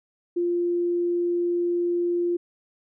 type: tone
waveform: sine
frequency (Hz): 348.3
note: F4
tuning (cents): -5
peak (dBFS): -21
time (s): 0.36-2.37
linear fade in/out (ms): 10
effects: none